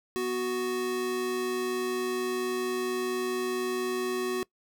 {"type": "tone pair together", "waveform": "square", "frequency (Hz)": [245.7, 370], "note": ["B3", "F#4"], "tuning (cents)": [-9, 0], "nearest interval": "perfect fifth", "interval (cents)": 709, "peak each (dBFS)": [-37, -29], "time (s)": [0.16, 4.43], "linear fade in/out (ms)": 0, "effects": ["noise-tail reverb RT60 0.1 s tail -22 dB re dry"]}